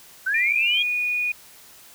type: linear sweep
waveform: sine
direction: up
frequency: 1480 to 3322 Hz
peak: -20 dBFS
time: 0.26-0.83 s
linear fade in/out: 10 ms
type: tone with pitch glide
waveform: sine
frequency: 2389 to 2459 Hz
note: D7 to D#7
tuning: +29 to -21 cents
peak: -21 dBFS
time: 0.34-1.32 s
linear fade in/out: 5 ms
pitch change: +50 cents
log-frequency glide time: 0.6-0.86 s
effects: white hiss -48 dBFS RMS until 1.94 s